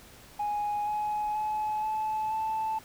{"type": "tone with pitch steps", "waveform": "sine", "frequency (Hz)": [830.6, 842.2, 854, 865.9, 878], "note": ["G#5", "G#5", "G#5", "A5", "A5"], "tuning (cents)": [0, 24, 48, -28, -4], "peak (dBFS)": -26, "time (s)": [0.39, 2.79], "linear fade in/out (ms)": 10, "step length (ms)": 480, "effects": ["tanh soft clip ceiling -25 dBFS", "pink hiss -52 dBFS RMS until 2.84 s"]}